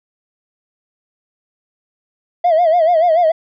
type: tone with vibrato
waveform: triangle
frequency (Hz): 669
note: E5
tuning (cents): +25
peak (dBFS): -6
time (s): 2.44-3.32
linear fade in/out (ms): 10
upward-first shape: sine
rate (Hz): 6.9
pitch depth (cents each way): 120
effects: tanh soft clip ceiling -6 dBFS + resampled to 11025 Hz